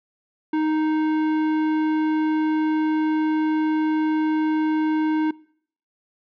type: tone with tanh clipping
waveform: triangle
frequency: 311.1 Hz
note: D#4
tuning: in tune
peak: -21 dBFS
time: 0.53-5.31 s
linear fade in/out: 5 ms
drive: 18 dB
effects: noise-tail reverb RT60 0.6 s tail -23 dB re dry